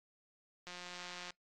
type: click train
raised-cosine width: 0.2 ms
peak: -30 dBFS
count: 114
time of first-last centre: 0.67-1.305 s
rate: 178 Hz
effects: noise-tail reverb RT60 0.1 s tail -20 dB re dry + AAC 32 kbps